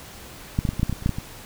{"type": "clicks", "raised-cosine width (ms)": 5, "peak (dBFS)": [-8, -11, -10, -24, -13, -7, -12, -14, -24, -8, -10, -16], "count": 12, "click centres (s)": [0.589, 0.652, 0.69, 0.734, 0.796, 0.831, 0.896, 0.927, 1.024, 1.061, 1.093, 1.185], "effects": ["pink hiss -42 dBFS RMS until 1.45 s"]}